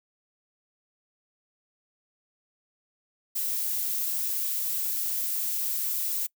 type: noise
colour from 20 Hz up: violet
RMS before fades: -29 dBFS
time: 3.35-6.27 s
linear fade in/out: 10 ms
effects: noise-tail reverb RT60 0.1 s tail -24 dB re dry